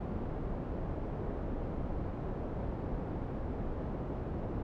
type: low-pass noise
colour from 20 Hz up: pink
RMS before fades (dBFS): -37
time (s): 0-4.63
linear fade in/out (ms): 10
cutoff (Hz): 630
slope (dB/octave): 12
effects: none